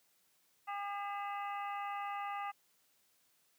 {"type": "harmonic tone with a mistuned harmonic", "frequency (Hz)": 403.9, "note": "G#4", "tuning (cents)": -48, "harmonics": [2, 3, 4, 5, 6, 7], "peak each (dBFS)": [-40, -42, -55, -49, -53, -58], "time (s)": [0.67, 2.52], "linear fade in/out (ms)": 20, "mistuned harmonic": 6, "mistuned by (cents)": 110, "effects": ["white hiss -73 dBFS RMS until 3.58 s", "high-pass 100 Hz 12 dB/octave"]}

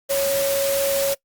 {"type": "tone in noise", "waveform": "sine", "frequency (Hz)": 554.4, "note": "C#5", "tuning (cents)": 0, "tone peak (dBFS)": -19, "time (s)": [0.09, 1.15], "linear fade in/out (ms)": 20, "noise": "white", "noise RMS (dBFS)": -26, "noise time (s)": [0.09, 1.15], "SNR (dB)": 4, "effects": ["noise-tail reverb RT60 0.1 s tail -22 dB re dry", "Opus 48 kbps"]}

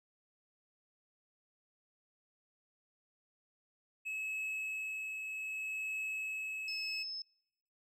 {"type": "tone with tremolo", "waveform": "triangle", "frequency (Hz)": 2581, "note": "E7", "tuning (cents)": -37, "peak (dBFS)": -34, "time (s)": [4.05, 7.04], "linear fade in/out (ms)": 20, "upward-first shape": "triangle", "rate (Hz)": 0.64, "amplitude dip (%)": 35}
{"type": "tone", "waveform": "sine", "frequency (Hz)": 5220, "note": "E8", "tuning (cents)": -18, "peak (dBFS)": -39, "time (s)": [6.68, 7.22], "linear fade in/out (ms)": 2}
{"effects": ["noise-tail reverb RT60 0.8 s tail -26 dB re dry"]}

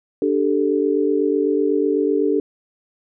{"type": "chord", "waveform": "sine", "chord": "D suspended fourth", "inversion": "none", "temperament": "equal", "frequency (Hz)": [293.7, 392, 440], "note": ["D4", "G4", "A4"], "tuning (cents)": [0, 0, 0], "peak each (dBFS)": -20, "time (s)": [0.22, 2.4], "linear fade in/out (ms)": 2, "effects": []}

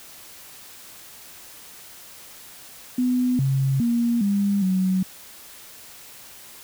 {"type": "tone with pitch steps", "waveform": "sine", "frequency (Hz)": [250.2, 135, 235.8, 200.8, 187], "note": ["B3", "C#3", "A#3", "G3", "F#3"], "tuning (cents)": [23, -45, 20, 42, 19], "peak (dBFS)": -18, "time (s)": [2.98, 5.03], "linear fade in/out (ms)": 5, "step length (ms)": 410, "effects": ["white hiss -44 dBFS RMS until 6.63 s"]}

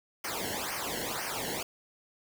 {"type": "noise with flanger", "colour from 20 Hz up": "pink", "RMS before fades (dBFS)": -35, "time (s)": [0.24, 1.63], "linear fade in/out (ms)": 5, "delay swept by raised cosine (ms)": [0.26, 0.84], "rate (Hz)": 2, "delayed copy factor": -0.95, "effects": []}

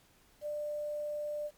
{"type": "tone with quantisation", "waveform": "sine", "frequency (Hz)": 594, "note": "D5", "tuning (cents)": 20, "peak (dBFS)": -34, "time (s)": [0.41, 1.51], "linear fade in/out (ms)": 50, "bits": 10, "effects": ["pink hiss -65 dBFS RMS until 1.57 s", "MP3 96 kbps"]}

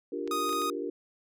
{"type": "chord", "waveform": "sine", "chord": "G minor seventh", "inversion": "second", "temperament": "equal", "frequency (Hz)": [293.7, 349.2, 392, 466.2], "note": ["D4", "F4", "G4", "Bb4"], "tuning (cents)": [0, 0, 0, 0], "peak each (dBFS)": -37, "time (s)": [0.12, 0.9], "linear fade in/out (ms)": 5}
{"type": "clicks", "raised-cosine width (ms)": 0.2, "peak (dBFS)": -27, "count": 4, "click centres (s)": [0.276, 0.493, 0.529, 0.619]}
{"type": "tone", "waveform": "45% pulse", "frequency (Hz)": 1244.5, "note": "D#6", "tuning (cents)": 0, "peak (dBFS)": -29, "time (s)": [0.31, 0.7], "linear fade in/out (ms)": 2}
{"effects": []}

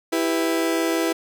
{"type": "chord", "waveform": "35% pulse", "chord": "E minor", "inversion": "none", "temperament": "just", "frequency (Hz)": [329.6, 395.6, 494.4], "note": ["E4", "G4", "B4"], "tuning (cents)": [0, 16, 2], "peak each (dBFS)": [-20, -26, -25], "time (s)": [0.12, 1.13], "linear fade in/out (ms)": 10, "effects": []}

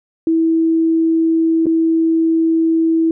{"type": "tone with dropouts", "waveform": "sine", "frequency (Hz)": 326, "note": "E4", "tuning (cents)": -19, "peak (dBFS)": -11, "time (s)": [0.27, 3.11], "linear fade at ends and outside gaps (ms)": 2, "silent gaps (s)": [1.658, 1.666], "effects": []}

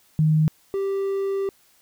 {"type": "tone pair in turn", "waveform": ["sine", "triangle"], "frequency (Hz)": [155.56, 392], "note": ["D#3", "G4"], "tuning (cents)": [0, 0], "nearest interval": "octave + major third", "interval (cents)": 1600, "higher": "second", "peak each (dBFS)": [-15, -20], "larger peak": "first", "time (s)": [[0.19, 0.48], [0.74, 1.49]], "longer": "second", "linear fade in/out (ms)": 0, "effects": ["white hiss -59 dBFS RMS until 1.81 s"]}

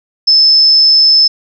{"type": "tone", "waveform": "sine", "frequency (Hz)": 5250, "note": "E8", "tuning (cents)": -8, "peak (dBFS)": -4, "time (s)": [0.27, 1.28], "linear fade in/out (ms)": 10, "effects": []}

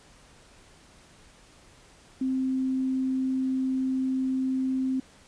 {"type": "tone", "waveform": "sine", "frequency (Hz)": 261.6, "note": "C4", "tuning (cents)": 0, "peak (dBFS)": -24, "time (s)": [2.21, 5], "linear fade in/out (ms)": 5, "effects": ["pink hiss -55 dBFS RMS until 5.27 s", "resampled to 22050 Hz"]}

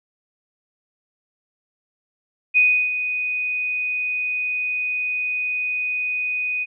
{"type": "tone with ADSR envelope", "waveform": "sine", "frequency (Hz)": 2489, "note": "D#7", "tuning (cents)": 0, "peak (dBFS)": -11, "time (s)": [2.54, 6.66], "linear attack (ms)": 31, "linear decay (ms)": 330, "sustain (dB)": -10, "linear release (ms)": 35, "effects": []}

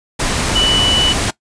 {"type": "tone in noise", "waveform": "sine", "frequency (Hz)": 2966, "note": "F#7", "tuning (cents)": 4, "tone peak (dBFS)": -12, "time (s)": [0.55, 1.13], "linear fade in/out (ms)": 10, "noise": "pink", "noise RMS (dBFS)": -17, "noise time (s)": [0.19, 1.31], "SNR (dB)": 2, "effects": ["noise-tail reverb RT60 0.1 s tail -19 dB re dry", "resampled to 22050 Hz"]}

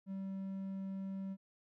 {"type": "tone", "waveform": "triangle", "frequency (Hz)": 193, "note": "G3", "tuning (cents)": -27, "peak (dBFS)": -37, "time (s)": [0.06, 1.37], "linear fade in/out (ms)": 50, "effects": []}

